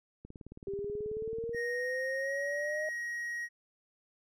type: click train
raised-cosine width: 3 ms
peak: -34 dBFS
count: 25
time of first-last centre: 0.25-1.547 s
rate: 18.5 Hz
type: exponential sweep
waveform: sine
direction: up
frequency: 392 to 622.3 Hz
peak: -34 dBFS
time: 0.67-2.89 s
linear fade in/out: 2 ms
type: tone with pitch glide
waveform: triangle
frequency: 1864.7 to 1891.8 Hz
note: A#6 to A#6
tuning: 0 to +25 cents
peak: -33 dBFS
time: 1.53-3.49 s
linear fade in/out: 50 ms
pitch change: +25 cents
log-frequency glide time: 2.21-2.29 s
effects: none